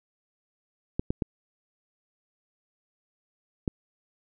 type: clicks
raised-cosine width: 3 ms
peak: -13 dBFS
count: 4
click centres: 0.995 / 1.105 / 1.222 / 3.678 s
effects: none